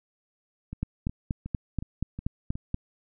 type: two click trains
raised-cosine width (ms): 5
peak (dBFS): -23 / -15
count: 6 / 9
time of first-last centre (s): 0.73-2.555 / 0.83-2.744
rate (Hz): 2.74 / 4.18
effects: none